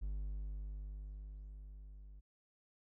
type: tone with level ramp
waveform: triangle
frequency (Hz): 50.2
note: G1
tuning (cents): +42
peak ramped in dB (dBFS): -35 to -50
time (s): 0.01-2.21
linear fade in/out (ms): 20
effects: none